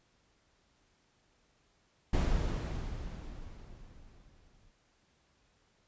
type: noise with exponential decay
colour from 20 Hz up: brown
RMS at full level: -26 dBFS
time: 2.13-4.71 s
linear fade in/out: 5 ms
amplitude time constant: 560 ms
effects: pink hiss -71 dBFS RMS until 5.87 s + resampled to 16000 Hz